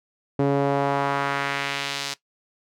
sawtooth tone with band-pass filter sweep, 140 Hz, C#3, 18 cents sharp, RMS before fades -24 dBFS, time 0.39-2.14 s, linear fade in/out 5 ms, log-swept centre 370 to 4900 Hz, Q 1.2, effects noise-tail reverb RT60 0.1 s tail -17 dB re dry

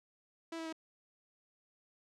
sawtooth tone with pitch steps, 329.6 / 325.3 / 321 Hz, E4 / E4 / E4, 0 / -23 / -46 cents, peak -36 dBFS, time 0.52-0.727 s, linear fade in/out 5 ms, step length 69 ms, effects low-pass 7000 Hz 12 dB/octave

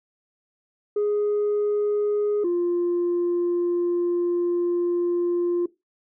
sine tone pair in turn, 415.3 / 349.2 Hz, G#4 / F4, 0 / 0 cents, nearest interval minor third, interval 300 cents, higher first, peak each -18 dBFS, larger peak neither, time 0.96-2.44 / 2.44-5.66 s, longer second, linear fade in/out 5 ms, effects noise-tail reverb RT60 0.2 s tail -19 dB re dry + tanh soft clip ceiling -18 dBFS

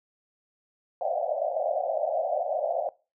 pink band-pass noise, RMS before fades -28 dBFS, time 1.01-2.89 s, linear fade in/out 2 ms, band 550 to 750 Hz, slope 96 dB/octave, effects noise-tail reverb RT60 0.3 s tail -21 dB re dry

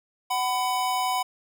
square tone pair together, 749.2 / 1000 Hz, F#5 / B5, +21 / +21 cents, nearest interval perfect fourth, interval 500 cents, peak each -27 dBFS, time 0.3-1.23 s, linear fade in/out 10 ms, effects none

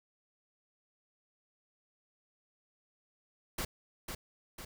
pink noise with echo, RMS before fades -36 dBFS, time 3.58-3.65 s, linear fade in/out 5 ms, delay 500 ms, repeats 2, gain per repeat -5 dB, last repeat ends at 4.65 s, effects none

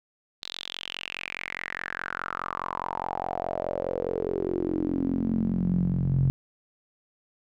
sawtooth tone with band-pass filter sweep, 44.83 Hz, F1, 46 cents sharp, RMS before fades -29 dBFS, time 0.42-6.3 s, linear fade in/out 0 ms, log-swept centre 4000 to 130 Hz, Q 6.2, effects none

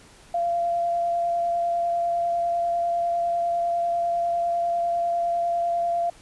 sine tone with vibrato, 688 Hz, F5, 26 cents flat, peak -21 dBFS, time 0.34-6.1 s, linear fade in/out 5 ms, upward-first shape square, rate 10 Hz, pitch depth 8 cents each way, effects pink hiss -51 dBFS RMS until 6.21 s + resampled to 24000 Hz

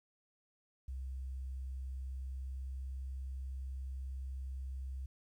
sine tone with pitch glide, 65.41 to 65.83 Hz, C2 to C2, 0 to +11 cents, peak -39 dBFS, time 0.88-5.06 s, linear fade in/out 5 ms, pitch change +11 cents, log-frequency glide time 1.89-3.14 s, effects 12-bit

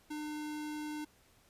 square tone, 301.8 Hz, D4, 47 cents sharp, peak -39 dBFS, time 0.1-1.05 s, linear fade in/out 10 ms, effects pink hiss -66 dBFS RMS until 1.49 s + resampled to 32000 Hz

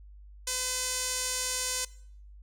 sawtooth tone with band-pass filter, 507 Hz, B4, 45 cents sharp, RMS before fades -32 dBFS, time 0.47-1.85 s, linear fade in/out 5 ms, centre 7300 Hz, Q 1.6, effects noise-tail reverb RT60 0.6 s tail -21 dB re dry + added 50 Hz sine -47 dBFS peak until 2.42 s

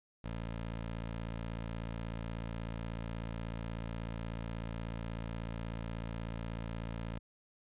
15% pulse tone, 56.4 Hz, A1, 44 cents sharp, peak -32 dBFS, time 0.24-7.19 s, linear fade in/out 5 ms, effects resampled to 8000 Hz

